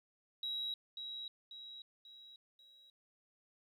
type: tone with echo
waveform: sine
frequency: 3859 Hz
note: B7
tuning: 41 cents flat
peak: -36 dBFS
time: 0.43-0.74 s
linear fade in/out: 2 ms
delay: 540 ms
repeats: 4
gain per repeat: -6 dB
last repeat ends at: 2.9 s
effects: tanh soft clip ceiling -32 dBFS + 13-bit